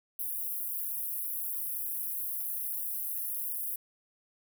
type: high-pass noise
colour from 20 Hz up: pink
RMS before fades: -35 dBFS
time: 0.19-3.76 s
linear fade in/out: 5 ms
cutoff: 11000 Hz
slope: 48 dB/octave
effects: none